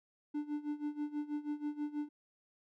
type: tone with tremolo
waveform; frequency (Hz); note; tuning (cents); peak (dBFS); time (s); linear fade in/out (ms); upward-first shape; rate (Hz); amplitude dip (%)
triangle; 295.8; D4; +13; -31; 0.34-2.09; 10; sine; 6.2; 85
effects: none